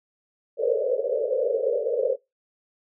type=band-pass noise; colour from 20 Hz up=pink; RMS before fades=-24 dBFS; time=0.57-2.17 s; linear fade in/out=50 ms; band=440 to 570 Hz; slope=96 dB/octave; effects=noise-tail reverb RT60 0.2 s tail -22 dB re dry